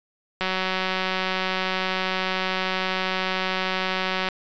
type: click train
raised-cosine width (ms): 0.3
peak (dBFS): -9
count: 726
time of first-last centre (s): 0.41-4.287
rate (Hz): 187
effects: resampled to 16000 Hz